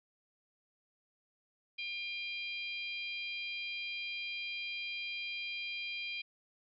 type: harmonic tone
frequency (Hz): 800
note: G5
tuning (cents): +35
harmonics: 3 / 4 / 5 / 6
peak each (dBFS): -39 / -44 / -49 / -50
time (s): 1.78-6.22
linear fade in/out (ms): 10
effects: none